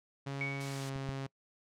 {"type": "tone with pitch glide", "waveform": "sawtooth", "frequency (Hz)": [138.4, 135.63], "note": ["C#3", "C#3"], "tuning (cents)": [-2, -37], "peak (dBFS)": -33, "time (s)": [0.26, 1.27], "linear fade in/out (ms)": 10, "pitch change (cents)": -35, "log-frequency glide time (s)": [0.65, 0.89]}
{"type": "tone with exponential decay", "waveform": "sine", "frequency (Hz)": 2239, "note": "C#7", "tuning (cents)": 17, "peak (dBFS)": -32, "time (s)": [0.41, 0.97], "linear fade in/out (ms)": 1, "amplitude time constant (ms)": 120}
{"type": "noise", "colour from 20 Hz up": "blue", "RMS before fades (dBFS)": -40, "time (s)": [0.6, 0.9], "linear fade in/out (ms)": 10}
{"type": "clicks", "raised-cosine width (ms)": 5, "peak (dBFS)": [-35, -28], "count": 2, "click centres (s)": [0.96, 1.091]}
{"effects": ["noise-tail reverb RT60 0.1 s tail -23 dB re dry", "low-pass 6000 Hz 12 dB/octave"]}